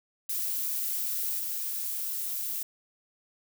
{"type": "noise with level steps", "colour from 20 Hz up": "violet", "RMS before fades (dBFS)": [-31, -33], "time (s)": [0.29, 2.63], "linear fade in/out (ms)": 5, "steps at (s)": 1.39, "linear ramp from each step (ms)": 5, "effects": []}